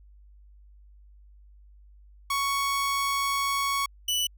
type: tone pair in turn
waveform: sawtooth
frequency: 1112 / 2969 Hz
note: C#6 / F#7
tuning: +5 / +5 cents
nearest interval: octave + perfect fourth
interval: 1700 cents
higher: second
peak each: -21 dBFS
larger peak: neither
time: 2.3-3.86 / 4.08-4.27 s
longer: first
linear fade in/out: 5 ms
effects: added 50 Hz sine -50 dBFS peak until 4.37 s